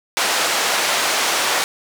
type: band-pass noise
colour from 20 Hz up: pink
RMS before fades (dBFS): -19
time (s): 0.17-1.64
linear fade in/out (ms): 0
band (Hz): 670 to 8700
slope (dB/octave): 12
effects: none